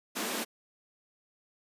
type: high-pass noise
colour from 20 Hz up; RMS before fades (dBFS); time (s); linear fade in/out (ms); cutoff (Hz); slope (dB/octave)
pink; -34; 0.15-0.45; 20; 190; 96
effects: resampled to 32000 Hz